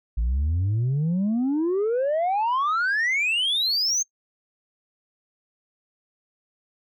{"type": "exponential sweep", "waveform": "sine", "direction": "up", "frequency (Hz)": [53.2, 6460], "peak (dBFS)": -18, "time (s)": [0.17, 4.03], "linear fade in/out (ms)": 10, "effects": ["noise-tail reverb RT60 0.1 s tail -26 dB re dry", "tanh soft clip ceiling -19 dBFS"]}